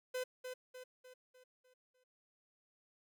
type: tone with echo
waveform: 45% pulse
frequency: 507 Hz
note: B4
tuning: 45 cents sharp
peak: -37 dBFS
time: 0.14-0.24 s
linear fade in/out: 10 ms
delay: 300 ms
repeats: 6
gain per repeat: -6 dB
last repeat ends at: 2.04 s
effects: none